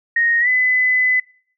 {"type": "tone with pitch glide", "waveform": "sine", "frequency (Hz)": [1864.7, 2010], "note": ["A#6", "B6"], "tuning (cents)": [0, 30], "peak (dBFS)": -13, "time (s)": [0.16, 1.2], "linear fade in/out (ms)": 5, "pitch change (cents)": 130, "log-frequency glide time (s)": [0.4, 0.48], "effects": ["noise-tail reverb RT60 0.6 s tail -25 dB re dry"]}